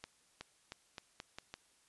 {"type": "accelerating click train", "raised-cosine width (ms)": 0.2, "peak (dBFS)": -27, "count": 7, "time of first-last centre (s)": [0.04, 1.54], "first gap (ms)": 370, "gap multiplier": 0.84, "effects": ["white hiss -70 dBFS RMS until 1.88 s", "resampled to 24000 Hz"]}